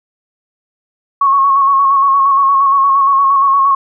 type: tone with vibrato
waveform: sine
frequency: 1100 Hz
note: C#6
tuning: 14 cents flat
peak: -7 dBFS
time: 1.21-3.75 s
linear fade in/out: 5 ms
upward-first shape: square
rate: 8.6 Hz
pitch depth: 30 cents each way
effects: none